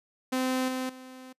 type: tone with level steps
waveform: sawtooth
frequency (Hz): 257.9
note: C4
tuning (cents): -25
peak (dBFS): -22 / -26 / -40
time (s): 0.32-1.33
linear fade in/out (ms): 10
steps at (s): 0.68 / 0.89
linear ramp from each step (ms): 5
effects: noise-tail reverb RT60 0.1 s tail -24 dB re dry + resampled to 32000 Hz